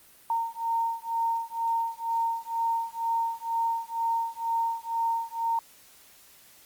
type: beating tone pair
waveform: sine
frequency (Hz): 917 / 919.1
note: A#5 / A#5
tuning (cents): -29 / -25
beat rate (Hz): 2.1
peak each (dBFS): -29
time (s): 0.3-5.59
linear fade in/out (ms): 2
effects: white hiss -55 dBFS RMS until 6.65 s + Opus 32 kbps